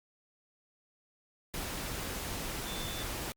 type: tone in noise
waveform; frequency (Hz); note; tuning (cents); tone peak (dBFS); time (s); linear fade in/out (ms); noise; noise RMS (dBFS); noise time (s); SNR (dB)
sine; 3520; A7; 0; -43; 2.67-3.03; 0; pink; -38; 1.54-3.32; -8
effects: Opus 48 kbps